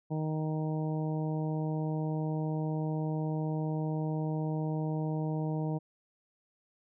harmonic tone, 155.8 Hz, D#3, 3 cents sharp, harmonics 1 / 2 / 3 / 4 / 5 / 6, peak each -31 / -37 / -41 / -43 / -45 / -47 dBFS, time 0.1-5.79 s, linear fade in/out 20 ms, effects none

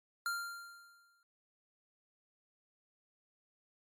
square tone with exponential decay, 1391 Hz, F6, 7 cents flat, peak -33 dBFS, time 0.26-1.23 s, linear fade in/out 1 ms, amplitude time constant 210 ms, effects MP3 96 kbps

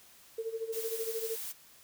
sine tone with tremolo, 450.6 Hz, A4, 41 cents sharp, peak -31 dBFS, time 0.38-1.36 s, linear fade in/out 5 ms, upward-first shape sine, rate 13 Hz, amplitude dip 80%
blue noise, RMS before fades -40 dBFS, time 0.72-1.53 s, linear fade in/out 20 ms
effects white hiss -58 dBFS RMS until 1.83 s

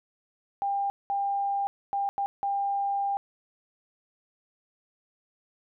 sine tone bursts at uneven times, 798 Hz, G5, 31 cents sharp, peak -25 dBFS, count 5, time 0.62-0.9 / 1.1-1.67 / 1.93-2.09 / 2.18-2.26 / 2.43-3.17 s, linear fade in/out 0 ms, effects none

